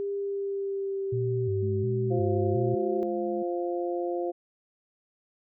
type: tone with pitch glide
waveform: sine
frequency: 400.5 to 381.1 Hz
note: G4 to G4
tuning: +37 to -49 cents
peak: -28 dBFS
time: 0-3.03 s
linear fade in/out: 0 ms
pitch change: -86 cents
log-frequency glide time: 0.11-1.88 s
type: tone with vibrato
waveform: sine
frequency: 110 Hz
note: A2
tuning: in tune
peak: -27 dBFS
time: 1.12-2.75 s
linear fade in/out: 10 ms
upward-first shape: square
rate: 1.4 Hz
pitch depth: 140 cents each way
type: tone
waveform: sine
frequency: 211.5 Hz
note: G#3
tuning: 32 cents sharp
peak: -35 dBFS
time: 1.62-3.43 s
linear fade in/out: 10 ms
type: harmonic tone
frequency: 174.61 Hz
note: F3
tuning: in tune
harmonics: 2 / 3 / 4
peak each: -29 / -33 / -35 dBFS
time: 2.1-4.32 s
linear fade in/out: 20 ms
effects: none